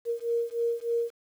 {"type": "beating tone pair", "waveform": "sine", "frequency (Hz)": [466.2, 469.5], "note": ["A#4", "A#4"], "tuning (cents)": [0, 12], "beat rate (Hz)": 3.3, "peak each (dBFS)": [-29, -29], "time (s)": [0.05, 1.12], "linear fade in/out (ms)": 50, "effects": ["9-bit"]}